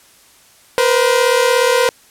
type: tone pair together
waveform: sawtooth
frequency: 475.8 / 512.7 Hz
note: A#4 / C5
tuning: +35 / -35 cents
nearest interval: minor second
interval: 130 cents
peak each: -10 dBFS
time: 0.78-1.89 s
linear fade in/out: 0 ms
effects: white hiss -48 dBFS RMS until 2.1 s + low-pass 12000 Hz 12 dB/octave